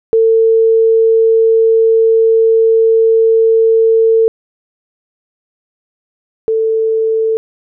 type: tone pair in turn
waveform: sine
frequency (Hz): 450 / 444.6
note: A4 / A4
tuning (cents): +39 / +18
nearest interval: unison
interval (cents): 21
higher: first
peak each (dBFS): -6 / -10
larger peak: first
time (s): 0.13-4.28 / 6.48-7.37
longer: first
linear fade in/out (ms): 0
effects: none